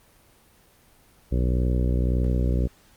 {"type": "harmonic tone", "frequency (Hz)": 61.74, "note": "B1", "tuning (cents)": 0, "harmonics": [1, 2, 3, 4, 5, 6, 7, 8, 9], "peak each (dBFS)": [-21, -27, -31, -33, -35, -37, -38, -39, -40], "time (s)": [1.31, 2.68], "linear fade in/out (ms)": 20, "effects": ["pink hiss -57 dBFS RMS until 2.96 s", "Opus 24 kbps"]}